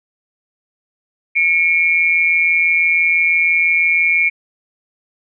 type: tone pair together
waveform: sine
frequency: 2200 / 2366 Hz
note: C#7 / D7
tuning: -14 / +12 cents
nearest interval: minor second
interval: 126 cents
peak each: -14 dBFS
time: 1.35-4.3 s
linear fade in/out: 20 ms
effects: none